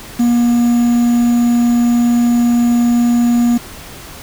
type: tone with quantisation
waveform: triangle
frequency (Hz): 238.7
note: A#3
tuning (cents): +41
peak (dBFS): -7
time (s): 0.19-3.58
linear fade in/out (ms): 10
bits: 5
effects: pink hiss -33 dBFS RMS until 4.22 s